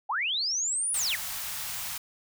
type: linear two-way sweep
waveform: sine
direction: up then down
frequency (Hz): 720 to 9956 to 1516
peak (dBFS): -26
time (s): 0.09-1.16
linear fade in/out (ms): 10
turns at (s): 0.92
type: band-stop noise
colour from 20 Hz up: white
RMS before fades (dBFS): -35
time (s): 0.94-1.98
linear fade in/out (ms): 5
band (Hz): 170 to 680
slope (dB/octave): 24
effects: none